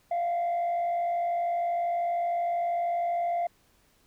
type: tone with frequency modulation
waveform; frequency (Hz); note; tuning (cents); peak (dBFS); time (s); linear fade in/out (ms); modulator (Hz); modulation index
sine; 693; F5; -14; -23; 0.11-3.47; 5; 52.9; 0.34
effects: tanh soft clip ceiling -24 dBFS + pink hiss -65 dBFS RMS until 4.06 s